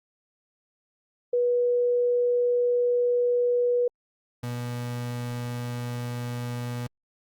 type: tone pair in turn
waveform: sine / 35% pulse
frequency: 486.8 / 121.37 Hz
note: B4 / B2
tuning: -25 / -30 cents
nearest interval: 2 octaves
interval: 2405 cents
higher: first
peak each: -20 / -28 dBFS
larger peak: first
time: 1.33-3.88 / 4.43-6.87 s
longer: first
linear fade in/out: 5 ms
effects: Opus 32 kbps